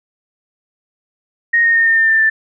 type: tone with pitch steps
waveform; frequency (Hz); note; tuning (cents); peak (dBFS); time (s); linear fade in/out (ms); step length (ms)
sine; 1864.7 / 1848.6 / 1832.7 / 1816.9 / 1801.2 / 1785.6 / 1770.2; A#6 / A#6 / A#6 / A#6 / A6 / A6 / A6; 0 / -15 / -30 / -45 / +40 / +25 / +10; -9; 1.53-2.3; 10; 110
effects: none